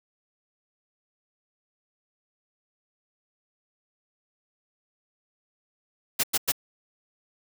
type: noise bursts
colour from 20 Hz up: white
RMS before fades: -23 dBFS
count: 3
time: 6.19-6.521 s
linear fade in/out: 10 ms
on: 45 ms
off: 98 ms
effects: none